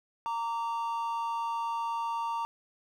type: tone pair together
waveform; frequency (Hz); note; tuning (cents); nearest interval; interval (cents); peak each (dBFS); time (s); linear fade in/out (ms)
triangle; 924 / 1160.1; A#5 / D6; -16 / -22; major third; 394; -29 / -35; 0.26-2.45; 0
effects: none